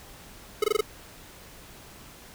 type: tone bursts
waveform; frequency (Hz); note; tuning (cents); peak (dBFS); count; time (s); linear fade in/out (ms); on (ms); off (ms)
square; 426.2; G#4; +45; -20; 5; 0.62-0.809; 5; 21; 21
effects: pink hiss -48 dBFS RMS until 2.34 s